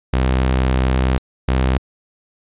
sawtooth tone pair in turn, 64.4 / 64.69 Hz, C2 / C2, -27 / -19 cents, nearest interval unison, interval 8 cents, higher second, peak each -10 dBFS, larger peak neither, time 0.13-1.18 / 1.48-1.78 s, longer first, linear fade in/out 5 ms, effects resampled to 8000 Hz

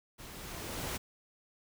pink noise with level ramp, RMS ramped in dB -49 to -36 dBFS, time 0.18-0.98 s, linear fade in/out 20 ms, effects none

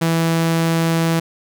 sawtooth tone, 164.81 Hz, E3, in tune, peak -11 dBFS, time 0.01-1.2 s, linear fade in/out 10 ms, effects none

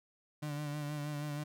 35% pulse tone with vibrato, 147.7 Hz, D3, 10 cents sharp, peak -35 dBFS, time 0.42-1.44 s, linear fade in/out 10 ms, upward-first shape sine, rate 6.3 Hz, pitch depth 35 cents each way, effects none

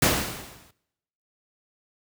pink noise with exponential decay, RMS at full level -17 dBFS, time 0.02-0.71 s, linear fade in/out 5 ms, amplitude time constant 150 ms, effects noise-tail reverb RT60 0.9 s tail -22 dB re dry + high-pass 60 Hz 12 dB/octave

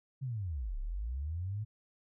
sine linear two-way sweep, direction down then up, 138.59 to 31.29 to 110.6 Hz, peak -34 dBFS, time 0.21-1.65 s, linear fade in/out 20 ms, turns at 0.78 s, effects none

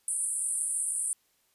white band-pass noise, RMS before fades -31 dBFS, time 0.08-1.13 s, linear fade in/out 0 ms, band 8600 to 10000 Hz, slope 96 dB/octave, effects white hiss -70 dBFS RMS until 1.54 s + resampled to 32000 Hz

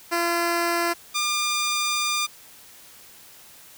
10% pulse tone pair in turn, 341.9 / 1201.6 Hz, F4 / D6, -37 / +39 cents, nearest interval octave + minor seventh, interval 2176 cents, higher second, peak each -13 / -14 dBFS, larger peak first, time 0.11-0.94 / 1.14-2.27 s, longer second, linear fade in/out 20 ms, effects white hiss -48 dBFS RMS until 3.77 s

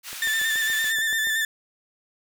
pink high-pass noise, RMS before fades -36 dBFS, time 0.03-0.94 s, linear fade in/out 50 ms, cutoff 1900 Hz, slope 12 dB/octave
click train, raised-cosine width 1 ms, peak -29 dBFS, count 9, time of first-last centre 0.13-1.271 s, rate 7.01 Hz
35% pulse tone with vibrato, 1775 Hz, A6, 15 cents sharp, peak -20 dBFS, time 0.22-1.45 s, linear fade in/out 2 ms, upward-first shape square, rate 8.8 Hz, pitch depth 26 cents each way
effects none

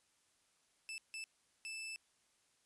sawtooth tone bursts at uneven times, 2637 Hz, E7, in tune, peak -40 dBFS, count 3, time 0.89-0.98 / 1.14-1.24 / 1.65-1.96 s, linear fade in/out 0 ms, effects white hiss -75 dBFS RMS until 2.65 s + resampled to 24000 Hz

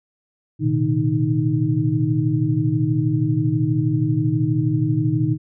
sine tone cluster, 115.7 / 128.2 / 154.4 / 310.8 Hz, A#2 / C3 / D#3 / D#4, -13 / -35 / -13 / -2 cents, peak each -22 dBFS, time 0.59-5.38 s, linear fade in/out 50 ms, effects none

